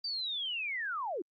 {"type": "linear sweep", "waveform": "sine", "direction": "down", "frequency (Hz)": [4699, 307.8], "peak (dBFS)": -33, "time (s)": [0.04, 1.22], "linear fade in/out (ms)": 5, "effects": ["Opus 24 kbps"]}